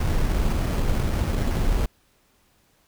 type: noise with sample-and-hold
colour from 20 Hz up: brown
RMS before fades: -22 dBFS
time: 0-1.86 s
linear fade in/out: 5 ms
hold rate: 3675 Hz
effects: pink hiss -63 dBFS RMS until 2.87 s